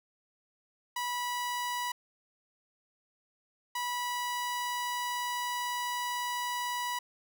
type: tone pair in turn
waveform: sawtooth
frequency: 978 / 978 Hz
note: B5 / B5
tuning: -17 / -17 cents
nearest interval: unison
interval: 0 cents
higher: neither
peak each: -28 dBFS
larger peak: neither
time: 0.96-1.92 / 3.75-6.99 s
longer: second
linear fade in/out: 5 ms
effects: none